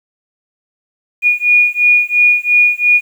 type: beating tone pair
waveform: sine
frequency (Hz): 2444 / 2446.9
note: D#7 / D#7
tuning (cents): -32 / -30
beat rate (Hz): 2.9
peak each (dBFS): -11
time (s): 1.22-3.01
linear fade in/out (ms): 50
effects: 7-bit